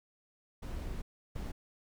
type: noise bursts at uneven times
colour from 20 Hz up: brown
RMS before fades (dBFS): -39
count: 2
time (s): 0.62-1.02 / 1.35-1.52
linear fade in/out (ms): 10
effects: none